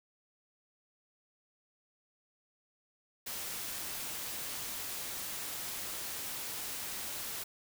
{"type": "noise", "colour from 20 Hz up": "white", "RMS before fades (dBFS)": -40, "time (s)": [3.26, 7.44], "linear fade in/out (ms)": 10, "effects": []}